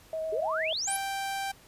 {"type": "tone with vibrato", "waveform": "sine", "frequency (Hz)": 637, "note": "D#5", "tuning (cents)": 41, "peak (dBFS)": -30, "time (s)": [0.13, 0.73], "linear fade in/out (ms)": 2, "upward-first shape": "square", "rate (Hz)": 8.9, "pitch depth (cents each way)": 9}
{"type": "exponential sweep", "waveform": "sine", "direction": "up", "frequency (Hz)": [392.4, 11890], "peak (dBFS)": -29, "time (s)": [0.32, 0.97], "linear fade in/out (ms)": 10}
{"type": "tone", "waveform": "sawtooth", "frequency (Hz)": 784, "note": "G5", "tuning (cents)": 0, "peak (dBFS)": -27, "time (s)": [0.87, 1.52], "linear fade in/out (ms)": 10}
{"effects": ["pink hiss -56 dBFS RMS until 1.67 s", "resampled to 32000 Hz"]}